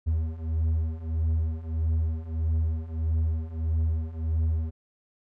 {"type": "beating tone pair", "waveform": "triangle", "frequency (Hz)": [79.1, 80.7], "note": ["D#2", "E2"], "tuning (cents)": [29, -36], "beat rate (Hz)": 1.6, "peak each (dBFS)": [-27, -24], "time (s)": [0.06, 4.71], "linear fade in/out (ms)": 20, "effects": []}